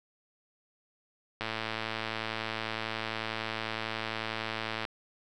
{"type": "click train", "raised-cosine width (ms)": 0.3, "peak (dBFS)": -17, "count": 383, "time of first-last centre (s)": [1.41, 4.851], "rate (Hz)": 111, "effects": []}